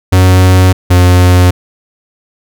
45% pulse tone pair in turn, 92.5 / 90.07 Hz, F#2 / F#2, 0 / -46 cents, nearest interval unison, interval 46 cents, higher first, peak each -3 dBFS, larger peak neither, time 0.12-0.73 / 0.9-1.51 s, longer neither, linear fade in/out 10 ms, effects none

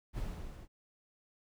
brown noise with level ramp, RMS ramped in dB -36 to -50 dBFS, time 0.13-0.68 s, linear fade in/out 50 ms, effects none

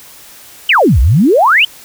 sine exponential two-way sweep, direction down then up, 3185 to 55.6 to 3185 Hz, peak -5 dBFS, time 0.69-1.65 s, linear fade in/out 5 ms, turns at 1 s, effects white hiss -37 dBFS RMS until 1.84 s

